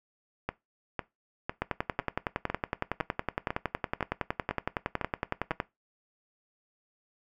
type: two click trains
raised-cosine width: 0.5 ms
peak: -15 / -13 dBFS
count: 11 / 44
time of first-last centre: 0.49-5.515 / 1.62-5.601 s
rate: 1.99 / 10.8 Hz
effects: noise-tail reverb RT60 0.2 s tail -19 dB re dry